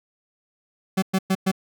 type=tone bursts; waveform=40% pulse; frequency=190 Hz; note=F#3; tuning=46 cents sharp; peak=-17 dBFS; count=4; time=0.97-1.516 s; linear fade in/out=10 ms; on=54 ms; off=110 ms; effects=none